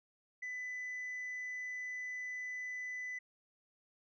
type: tone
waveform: sine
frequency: 1999 Hz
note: B6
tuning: 20 cents sharp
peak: -37 dBFS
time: 0.42-3.19 s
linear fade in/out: 10 ms
effects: tanh soft clip ceiling -38 dBFS